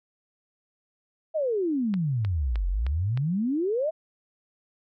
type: exponential two-way sweep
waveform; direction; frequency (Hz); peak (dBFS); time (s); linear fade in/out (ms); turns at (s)
sine; down then up; 659.3 to 43 to 659.3; -23; 1.34-3.91; 20; 2.68
type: click train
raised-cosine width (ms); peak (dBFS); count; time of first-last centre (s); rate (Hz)
0.3; -22; 5; 1.94-3.175; 3.24
effects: none